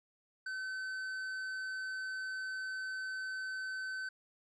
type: tone with tanh clipping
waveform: triangle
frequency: 1527 Hz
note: G6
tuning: 46 cents flat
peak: -39 dBFS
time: 0.46-4.09 s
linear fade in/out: 5 ms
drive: 12 dB
effects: none